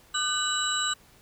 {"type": "tone cluster", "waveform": "sine", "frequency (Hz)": [1212, 1512, 2962, 3925, 7680], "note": ["D#6", "F#6", "F#7", "B7", "B8"], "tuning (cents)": [-46, 37, 1, -11, -49], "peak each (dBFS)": -31, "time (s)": [0.14, 0.94], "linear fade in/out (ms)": 10, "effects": ["tanh soft clip ceiling -14 dBFS", "pink hiss -57 dBFS RMS until 1.21 s"]}